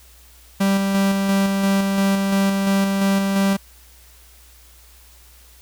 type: tone with tremolo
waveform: 45% pulse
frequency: 196 Hz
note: G3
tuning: in tune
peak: -15 dBFS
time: 0.6-3.57 s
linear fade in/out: 10 ms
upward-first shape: square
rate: 2.9 Hz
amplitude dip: 30%
effects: added 60 Hz sine -48 dBFS peak until 5.61 s + white hiss -50 dBFS RMS until 5.61 s